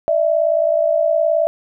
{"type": "tone pair together", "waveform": "sine", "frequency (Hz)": [600.3, 659.3], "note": ["D5", "E5"], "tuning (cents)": [38, 0], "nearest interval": "major second", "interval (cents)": 162, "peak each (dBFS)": [-17, -15], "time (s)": [0.08, 1.47], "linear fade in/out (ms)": 0, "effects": []}